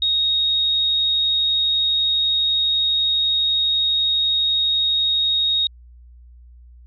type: tone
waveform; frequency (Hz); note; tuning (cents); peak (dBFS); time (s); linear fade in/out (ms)
sine; 3748; A#7; +9; -16; 0.02-5.67; 2
effects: added 60 Hz sine -42 dBFS peak until 6.86 s